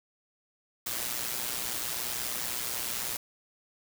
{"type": "noise with amplitude modulation", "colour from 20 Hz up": "white", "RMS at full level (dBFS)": -31, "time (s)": [0.86, 3.17], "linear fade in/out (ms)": 5, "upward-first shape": "sine", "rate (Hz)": 121, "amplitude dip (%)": 60, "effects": []}